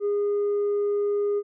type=tone with tanh clipping; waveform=sine; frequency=409.4 Hz; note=G#4; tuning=25 cents flat; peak=-22 dBFS; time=0-1.43 s; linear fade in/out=50 ms; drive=1 dB; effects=none